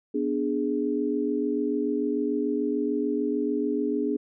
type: chord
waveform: sine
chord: G# diminished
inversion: first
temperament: equal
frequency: 246.9 / 293.7 / 415.3 Hz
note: B3 / D4 / G#4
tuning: 0 / 0 / 0 cents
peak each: -29 / -27 / -28 dBFS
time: 0.14-4.17 s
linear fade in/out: 10 ms
effects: none

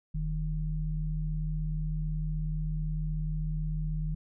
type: tone pair together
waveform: sine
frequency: 41.95 / 155.4 Hz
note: E1 / D#3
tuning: +31 / -2 cents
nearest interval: octave + major seventh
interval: 2267 cents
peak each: -31 / -32 dBFS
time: 0.14-4.15 s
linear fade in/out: 10 ms
effects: none

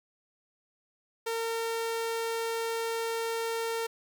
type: tone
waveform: sawtooth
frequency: 456.6 Hz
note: A#4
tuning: 36 cents flat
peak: -26 dBFS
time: 1.26-3.87 s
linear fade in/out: 10 ms
effects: 11-bit

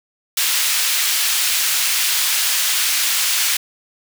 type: high-pass noise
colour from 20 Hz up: pink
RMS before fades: -18 dBFS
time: 0.37-3.57 s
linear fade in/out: 5 ms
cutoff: 2400 Hz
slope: 12 dB/octave
effects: none

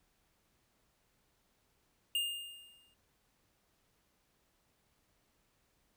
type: tone with exponential decay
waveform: square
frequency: 2822 Hz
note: F7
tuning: 17 cents sharp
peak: -30 dBFS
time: 2.15-2.94 s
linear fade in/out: 2 ms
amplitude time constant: 170 ms
effects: pink hiss -75 dBFS RMS until 5.96 s

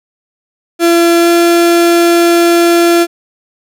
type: tone with pitch glide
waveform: 35% pulse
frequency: 339.5 to 341.7 Hz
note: F4 to F4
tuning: -49 to -38 cents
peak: -4 dBFS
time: 0.79-3.07 s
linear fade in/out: 50 ms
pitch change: +11 cents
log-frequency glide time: 1.2-1.28 s
effects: none

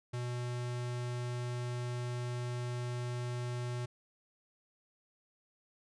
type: tone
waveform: square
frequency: 122.3 Hz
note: B2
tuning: 16 cents flat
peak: -36 dBFS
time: 0.13-3.86 s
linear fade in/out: 10 ms
effects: resampled to 22050 Hz

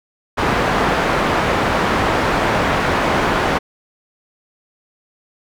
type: low-pass noise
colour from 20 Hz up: white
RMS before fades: -17 dBFS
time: 0.37-3.59 s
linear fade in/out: 20 ms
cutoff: 1300 Hz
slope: 12 dB/octave
effects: none

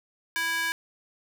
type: tone with high-pass filter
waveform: square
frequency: 329.6 Hz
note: E4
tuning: in tune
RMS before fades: -28 dBFS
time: 0.36-0.72 s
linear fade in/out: 0 ms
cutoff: 1600 Hz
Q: 2.3
effects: none

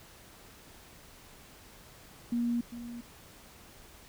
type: tone with echo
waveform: sine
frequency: 237.5 Hz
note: A#3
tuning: 33 cents sharp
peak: -27 dBFS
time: 2.32-2.61 s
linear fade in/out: 5 ms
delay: 400 ms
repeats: 1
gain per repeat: -12 dB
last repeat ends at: 3.01 s
effects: pink hiss -54 dBFS RMS until 4.08 s

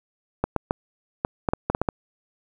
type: clicks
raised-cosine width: 1 ms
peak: -7 dBFS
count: 10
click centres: 0.44 / 0.563 / 0.709 / 1.249 / 1.488 / 1.535 / 1.7 / 1.749 / 1.816 / 1.888 s
effects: 8-bit

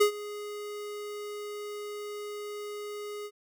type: tone with ADSR envelope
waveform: square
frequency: 415.3 Hz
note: G#4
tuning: in tune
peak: -18 dBFS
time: 0-3.31 s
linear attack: 13 ms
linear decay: 97 ms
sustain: -19 dB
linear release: 55 ms
effects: none

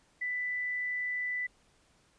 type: tone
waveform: sine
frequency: 1987 Hz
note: B6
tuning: 10 cents sharp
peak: -31 dBFS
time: 0.21-1.47 s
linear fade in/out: 10 ms
effects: pink hiss -67 dBFS RMS until 2.18 s + resampled to 22050 Hz

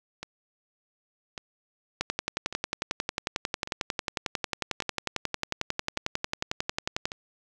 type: two click trains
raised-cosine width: 0.2 ms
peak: -10 / -19 dBFS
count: 57 / 7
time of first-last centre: 2.01-7.055 / 0.23-7.119 s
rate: 11.1 / 0.871 Hz
effects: none

